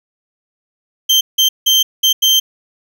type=tone bursts at uneven times; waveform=35% pulse; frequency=3136 Hz; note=G7; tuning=in tune; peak=-7 dBFS; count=5; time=1.09-1.21 / 1.38-1.49 / 1.66-1.83 / 2.03-2.13 / 2.22-2.4 s; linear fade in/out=10 ms; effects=none